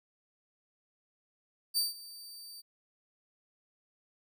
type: tone with ADSR envelope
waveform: sawtooth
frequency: 4631 Hz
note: D8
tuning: 25 cents flat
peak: -23 dBFS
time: 1.74-2.62 s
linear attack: 33 ms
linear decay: 160 ms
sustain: -20 dB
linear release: 23 ms
effects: none